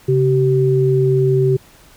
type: tone pair together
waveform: sine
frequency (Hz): 135.5 / 383.3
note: C#3 / G4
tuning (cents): -39 / -39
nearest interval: octave + tritone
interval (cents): 1800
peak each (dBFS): -14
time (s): 0.08-1.57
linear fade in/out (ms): 10
effects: pink hiss -47 dBFS RMS until 1.96 s